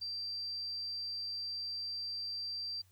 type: tone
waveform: sine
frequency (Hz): 4699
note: D8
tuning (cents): 0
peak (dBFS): -37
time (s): 0.01-2.82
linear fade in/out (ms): 10
effects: added 93 Hz sine -64 dBFS peak until 2.91 s + white hiss -71 dBFS RMS until 2.91 s